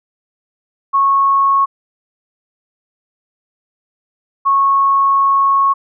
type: tone pair in turn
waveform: sine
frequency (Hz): 1100 / 1100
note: C#6 / C#6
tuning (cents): -14 / -14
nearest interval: unison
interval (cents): 0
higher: neither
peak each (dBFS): -9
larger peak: neither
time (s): 0.93-1.66 / 4.45-5.74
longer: second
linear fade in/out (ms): 20
effects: none